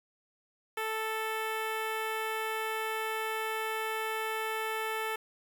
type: tone with notch filter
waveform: 10% pulse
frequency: 440 Hz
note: A4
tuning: in tune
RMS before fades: -34 dBFS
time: 0.77-5.16 s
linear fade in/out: 5 ms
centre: 6200 Hz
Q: 1.2
effects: 9-bit